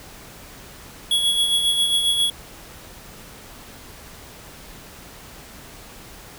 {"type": "tone with tremolo", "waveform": "square", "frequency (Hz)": 3352, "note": "G#7", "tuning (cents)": 15, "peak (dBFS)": -16, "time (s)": [1.11, 2.3], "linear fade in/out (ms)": 2, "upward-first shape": "sine", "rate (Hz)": 7.4, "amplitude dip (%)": 45, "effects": ["pink hiss -42 dBFS RMS until 6.38 s"]}